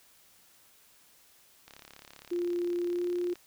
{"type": "click train", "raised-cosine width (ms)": 0.2, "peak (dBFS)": -31, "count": 60, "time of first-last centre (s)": [1.68, 3.356], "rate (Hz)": 35.2}
{"type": "tone with pitch glide", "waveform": "sine", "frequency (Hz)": [349.2, 352.6], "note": ["F4", "F4"], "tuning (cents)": [0, 17], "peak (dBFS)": -28, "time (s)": [2.31, 3.34], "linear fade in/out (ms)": 10, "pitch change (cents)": 17, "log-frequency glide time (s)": [2.89, 3.04]}
{"effects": ["white hiss -61 dBFS RMS until 3.46 s"]}